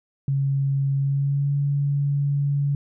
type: tone with pitch glide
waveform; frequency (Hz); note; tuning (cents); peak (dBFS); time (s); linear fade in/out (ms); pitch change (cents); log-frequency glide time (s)
sine; 137.8 to 142; C#3 to C#3; -10 to +42; -19; 0.28-2.75; 2; +52; 0.96-1.54
effects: none